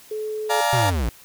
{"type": "tone", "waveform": "sine", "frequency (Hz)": 430.2, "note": "A4", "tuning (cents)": -39, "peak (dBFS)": -25, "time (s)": [0.11, 0.61], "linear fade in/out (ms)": 5}
{"type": "chord", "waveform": "35% pulse", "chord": "Bb dominant seventh", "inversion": "first", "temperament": "equal with one note detuned", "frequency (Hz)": [587.3, 698.5, 852.5, 932.3], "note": ["D5", "F5", "Ab5", "Bb5"], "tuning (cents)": [0, 0, 45, 0], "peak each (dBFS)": [-24, -22, -23, -22], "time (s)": [0.49, 0.91], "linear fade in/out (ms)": 20}
{"type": "linear sweep", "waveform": "square", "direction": "down", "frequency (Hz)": [130.81, 51.2], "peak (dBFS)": -21, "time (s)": [0.73, 1.09], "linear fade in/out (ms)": 0}
{"effects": ["white hiss -48 dBFS RMS until 1.24 s"]}